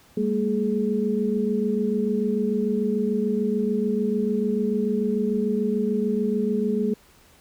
sine tone cluster, 200.4 / 227.2 / 421.9 Hz, G3 / A#3 / G#4, +38 / -44 / +27 cents, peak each -25 dBFS, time 0.17-6.94 s, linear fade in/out 5 ms, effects pink hiss -55 dBFS RMS until 7.4 s

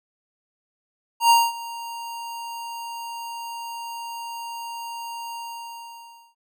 square tone with ADSR envelope, 932.3 Hz, A#5, in tune, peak -12 dBFS, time 1.2-6.35 s, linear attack 100 ms, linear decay 220 ms, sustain -20 dB, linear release 1000 ms, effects none

